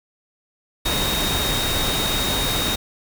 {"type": "tone in noise", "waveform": "sine", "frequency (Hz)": 3731, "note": "A#7", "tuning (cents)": 1, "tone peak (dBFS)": -24, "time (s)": [0.85, 2.76], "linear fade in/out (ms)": 10, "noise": "pink", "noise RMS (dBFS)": -23, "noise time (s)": [0.85, 2.76], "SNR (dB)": -4, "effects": []}